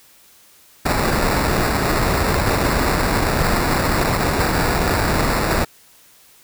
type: noise with sample-and-hold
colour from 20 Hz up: pink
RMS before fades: -18 dBFS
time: 0.85-5.65 s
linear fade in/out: 10 ms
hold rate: 3150 Hz
effects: white hiss -50 dBFS RMS until 6.43 s